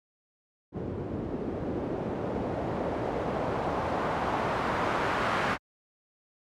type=noise with low-pass filter sweep; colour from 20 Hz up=white; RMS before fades=-30 dBFS; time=0.72-5.58 s; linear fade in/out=50 ms; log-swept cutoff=310 to 1400 Hz; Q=1.1; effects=high-pass 60 Hz 12 dB/octave + MP3 96 kbps